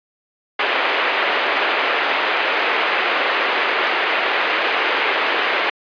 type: band-pass noise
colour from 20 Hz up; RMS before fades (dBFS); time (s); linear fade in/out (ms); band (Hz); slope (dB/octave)
white; -19; 0.59-5.7; 5; 360 to 2700; 24
effects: resampled to 11025 Hz